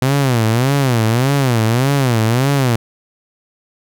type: tone with vibrato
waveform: sawtooth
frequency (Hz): 125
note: B2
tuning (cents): +21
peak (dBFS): -8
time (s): 0.02-2.76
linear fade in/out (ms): 2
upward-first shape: sine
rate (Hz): 1.7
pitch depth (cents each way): 220
effects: none